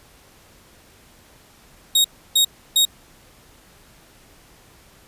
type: tone bursts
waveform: sawtooth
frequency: 3759 Hz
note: A#7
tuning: 14 cents sharp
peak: -10 dBFS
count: 3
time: 1.95-2.852 s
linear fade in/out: 5 ms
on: 94 ms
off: 310 ms
effects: pink hiss -51 dBFS RMS until 5.07 s + resampled to 32000 Hz